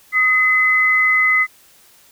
sine tone pair together, 1253.9 / 2033 Hz, D#6 / B6, +13 / +50 cents, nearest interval minor sixth, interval 837 cents, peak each -21 / -12 dBFS, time 0.12-1.47 s, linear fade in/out 50 ms, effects white hiss -50 dBFS RMS until 2.11 s

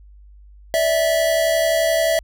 square tone pair together, 583 / 654.4 Hz, D5 / E5, -13 / -13 cents, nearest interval major second, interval 200 cents, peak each -24 / -17 dBFS, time 0.74-2.19 s, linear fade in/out 0 ms, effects added 50 Hz sine -42 dBFS peak until 2.23 s

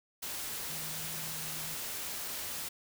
sine tone in noise, 157.2 Hz, D#3, 18 cents sharp, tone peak -48 dBFS, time 0.69-1.75 s, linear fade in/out 10 ms, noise white, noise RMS -39 dBFS, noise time 0.22-2.69 s, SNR -12 dB, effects none

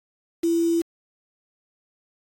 sine tone with quantisation, 335.8 Hz, E4, 32 cents sharp, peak -18 dBFS, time 0.43-0.82 s, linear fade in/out 10 ms, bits 6, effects AAC 64 kbps

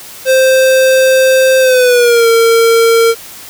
square tone with pitch glide, 523.3 to 458.2 Hz, C5 to A#4, 0 to -30 cents, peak -6 dBFS, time 0.25-3.15 s, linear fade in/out 50 ms, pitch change -230 cents, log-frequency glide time 1.6-2.28 s, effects white hiss -31 dBFS RMS until 3.49 s

